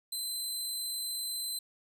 20% pulse tone, 4062 Hz, B7, 48 cents sharp, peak -28 dBFS, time 0.12-1.59 s, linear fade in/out 5 ms, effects none

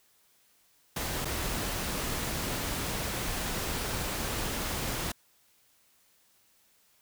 pink noise with dropouts, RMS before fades -33 dBFS, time 0.96-5.12 s, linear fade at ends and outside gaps 5 ms, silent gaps 1.248-1.253 s, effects white hiss -66 dBFS RMS until 7.01 s

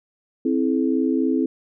sine tone cluster, 262.8 / 326.4 / 429.5 Hz, C4 / E4 / A4, +8 / -17 / -42 cents, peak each -20 / -22 / -26 dBFS, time 0.45-1.46 s, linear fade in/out 5 ms, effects none

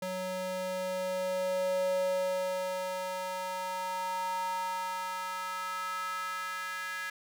square tone with high-pass filter sweep, 185 Hz, F#3, in tune, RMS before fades -34 dBFS, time 0.02-7.1 s, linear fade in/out 5 ms, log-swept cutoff 370 to 1600 Hz, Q 4.6, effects none

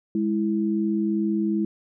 sine tone pair together, 206.6 / 329.1 Hz, G#3 / E4, -9 / -3 cents, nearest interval minor sixth, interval 806 cents, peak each -23 / -24 dBFS, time 0.15-1.65 s, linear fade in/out 2 ms, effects none

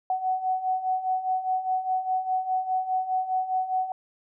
sine beating tone pair, 744 / 748.9 Hz, F#5 / F#5, +9 / +21 cents, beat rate 4.9 Hz, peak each -30 / -25 dBFS, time 0.1-3.92 s, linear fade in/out 2 ms, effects none

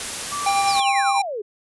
white noise, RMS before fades -28 dBFS, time 0-0.8 s, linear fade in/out 2 ms
sine tone with pitch glide, 1163 to 1085.1 Hz, D6 to C#6, -17 to -37 cents, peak -25 dBFS, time 0.31-1.19 s, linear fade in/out 20 ms, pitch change -120 cents, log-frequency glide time 0.73-0.78 s
square tone with tremolo, 795 Hz, G5, 24 cents sharp, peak -17 dBFS, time 0.46-1.22 s, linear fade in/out 5 ms, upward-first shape sine, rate 10 Hz, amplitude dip 35%
sine exponential sweep, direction down, 5660 to 392 Hz, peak -25 dBFS, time 0.67-1.42 s, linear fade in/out 10 ms
effects resampled to 24000 Hz

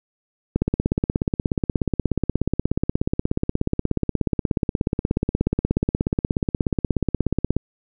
click train, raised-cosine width 3 ms, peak -6 dBFS, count 118, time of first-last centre 0.56-7.566 s, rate 16.7 Hz, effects none

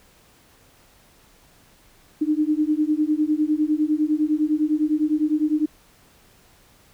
sine beating tone pair, 300 / 309.9 Hz, D4 / D#4, +37 / -7 cents, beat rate 9.9 Hz, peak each -21 dBFS, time 2.21-5.66 s, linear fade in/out 10 ms, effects pink hiss -55 dBFS RMS until 6.93 s

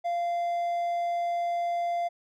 triangle tone, 692 Hz, F5, 16 cents flat, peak -24 dBFS, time 0.04-2.09 s, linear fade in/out 20 ms, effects none

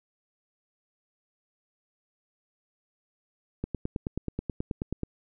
click train, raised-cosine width 3 ms, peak -17 dBFS, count 14, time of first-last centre 3.64-5.033 s, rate 9.33 Hz, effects none

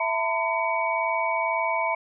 sine tone cluster, 660 / 907 / 1009 / 2259 Hz, E5 / A#5 / B5 / C#7, +2 / -48 / +37 / +32 cents, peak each -28 dBFS, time 0-1.95 s, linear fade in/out 5 ms, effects none

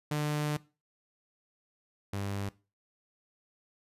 sawtooth tone pair in turn, 149.4 / 99.71 Hz, D3 / G2, +30 / +30 cents, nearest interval perfect fifth, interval 700 cents, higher first, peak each -25 / -29 dBFS, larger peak first, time 0.11-0.57 / 2.13-2.49 s, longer first, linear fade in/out 5 ms, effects noise-tail reverb RT60 0.3 s tail -19 dB re dry + resampled to 32000 Hz

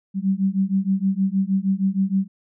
sine beating tone pair, 189.9 / 196.3 Hz, F#3 / G3, +45 / +3 cents, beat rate 6.4 Hz, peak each -21 dBFS, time 0.14-2.28 s, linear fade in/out 50 ms, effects none

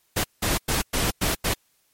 pink noise bursts at uneven times, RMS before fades -23 dBFS, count 6, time 0.16-0.24 / 0.42-0.58 / 0.68-0.82 / 0.93-1.11 / 1.21-1.35 / 1.44-1.54 s, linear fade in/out 10 ms, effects white hiss -66 dBFS RMS until 1.93 s + MP3 64 kbps

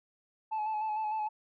sine tone with vibrato, 862 Hz, A5, 36 cents flat, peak -28 dBFS, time 0.51-1.29 s, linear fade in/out 20 ms, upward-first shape square, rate 6.6 Hz, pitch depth 26 cents each way, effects tanh soft clip ceiling -29 dBFS

